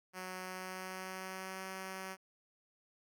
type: tone with pitch glide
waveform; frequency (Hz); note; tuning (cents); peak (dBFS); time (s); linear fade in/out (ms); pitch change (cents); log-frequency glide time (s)
5% pulse; 185 to 189.54; F#3 to F#3; 0 to +42; -31; 0.13-2.17; 50; +42; 0.42-1.65
effects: none